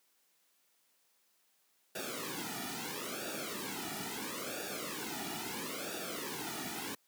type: noise with flanger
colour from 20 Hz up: pink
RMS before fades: -40 dBFS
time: 1.95-6.95 s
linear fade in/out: 5 ms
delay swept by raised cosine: 0.96 to 1.91 ms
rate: 0.75 Hz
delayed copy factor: -1
effects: white hiss -73 dBFS RMS until 7.07 s + high-pass 200 Hz 12 dB/octave